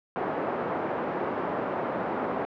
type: band-pass noise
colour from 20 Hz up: white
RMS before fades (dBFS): -30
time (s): 0.16-2.45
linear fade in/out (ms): 0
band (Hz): 220 to 820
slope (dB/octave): 12
effects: low-pass 2000 Hz 12 dB/octave